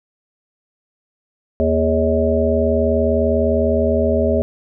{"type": "harmonic tone with a mistuned harmonic", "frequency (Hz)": 79.7, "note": "D#2", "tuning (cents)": 42, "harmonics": [1, 3, 5, 7, 8], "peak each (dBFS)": [-20, -20, -20, -20, -20], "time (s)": [1.6, 4.42], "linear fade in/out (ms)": 0, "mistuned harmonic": 5, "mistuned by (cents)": 51, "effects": []}